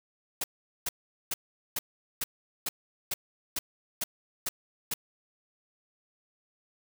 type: noise bursts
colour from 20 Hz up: white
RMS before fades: -31 dBFS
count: 11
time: 0.41-4.94 s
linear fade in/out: 5 ms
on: 30 ms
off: 420 ms
effects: none